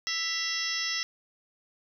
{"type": "harmonic tone with a mistuned harmonic", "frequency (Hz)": 660, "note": "E5", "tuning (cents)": 2, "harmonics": [2, 3, 4, 5, 6, 7, 8, 9], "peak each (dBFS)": [-43, -34, -39, -38, -39, -43, -32, -38], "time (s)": [0.07, 1.03], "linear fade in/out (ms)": 0, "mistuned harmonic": 4, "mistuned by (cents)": 69, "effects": ["10-bit"]}